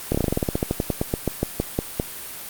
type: slowing click train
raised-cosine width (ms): 2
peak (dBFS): -7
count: 22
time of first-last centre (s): 0.12-1.999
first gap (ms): 26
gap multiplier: 1.11
effects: white hiss -35 dBFS RMS until 2.49 s + Opus 32 kbps